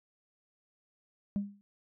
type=tone with exponential decay; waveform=sine; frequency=201.7 Hz; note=G3; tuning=50 cents sharp; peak=-24 dBFS; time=1.36-1.61 s; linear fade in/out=0 ms; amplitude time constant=53 ms; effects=tanh soft clip ceiling -26 dBFS